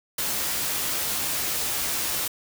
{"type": "noise with comb filter", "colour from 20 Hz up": "white", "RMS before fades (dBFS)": -27, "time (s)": [0.18, 2.28], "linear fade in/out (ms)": 5, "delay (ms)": 15, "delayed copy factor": 0.5, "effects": []}